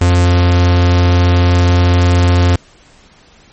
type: tone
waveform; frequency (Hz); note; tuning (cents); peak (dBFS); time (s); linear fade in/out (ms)
45% pulse; 88.2; F2; +18; -7; 0.01-2.56; 5
effects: pink hiss -45 dBFS RMS until 3.52 s + MP3 32 kbps